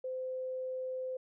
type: tone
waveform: sine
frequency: 515 Hz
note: C5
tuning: 28 cents flat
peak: -35 dBFS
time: 0.04-1.17 s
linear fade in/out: 5 ms
effects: none